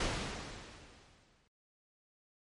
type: noise with exponential decay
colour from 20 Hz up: pink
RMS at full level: -32 dBFS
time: 0-1.48 s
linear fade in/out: 5 ms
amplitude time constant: 320 ms
effects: low-pass 6000 Hz 12 dB/octave + MP3 48 kbps